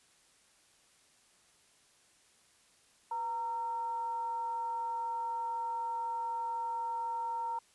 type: tone with frequency modulation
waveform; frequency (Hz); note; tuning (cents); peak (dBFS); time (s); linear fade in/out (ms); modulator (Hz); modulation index
sine; 924; A#5; -16; -33; 3.11-7.59; 5; 429; 0.24
effects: white hiss -66 dBFS RMS until 7.74 s + resampled to 24000 Hz